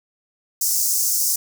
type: high-pass noise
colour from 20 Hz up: pink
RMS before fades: -20 dBFS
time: 0.61-1.36 s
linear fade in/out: 5 ms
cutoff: 5400 Hz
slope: 48 dB/octave
effects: none